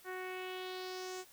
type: tone with low-pass filter sweep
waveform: sawtooth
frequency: 370 Hz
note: F#4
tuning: in tune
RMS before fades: -43 dBFS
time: 0.04-1.25 s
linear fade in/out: 50 ms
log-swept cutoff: 1700 to 7500 Hz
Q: 2.8
effects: white hiss -61 dBFS RMS until 1.32 s